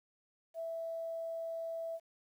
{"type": "tone with quantisation", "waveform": "sine", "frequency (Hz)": 659.3, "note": "E5", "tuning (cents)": 0, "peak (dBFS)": -37, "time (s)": [0.54, 2], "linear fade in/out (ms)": 50, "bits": 11, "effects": []}